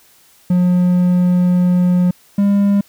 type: tone pair in turn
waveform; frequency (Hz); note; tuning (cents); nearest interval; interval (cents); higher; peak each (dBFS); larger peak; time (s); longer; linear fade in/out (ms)
triangle; 179.1 / 201; F3 / G3; +44 / +44; major second; 200; second; -8; neither; 0.5-2.11 / 2.38-2.81; first; 5
effects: white hiss -50 dBFS RMS until 2.88 s